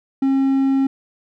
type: tone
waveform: triangle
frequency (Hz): 270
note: C#4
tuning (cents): -45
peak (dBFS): -12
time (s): 0.22-0.87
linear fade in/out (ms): 5
effects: none